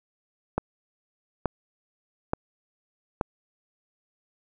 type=click train; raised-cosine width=1 ms; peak=-10 dBFS; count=4; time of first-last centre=0.58-3.212 s; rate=1.14 Hz; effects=none